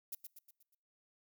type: noise with echo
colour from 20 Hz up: violet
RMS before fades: -42 dBFS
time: 0.12-0.15 s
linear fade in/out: 5 ms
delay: 120 ms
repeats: 5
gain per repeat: -6 dB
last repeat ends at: 0.75 s
effects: noise-tail reverb RT60 0.8 s tail -26 dB re dry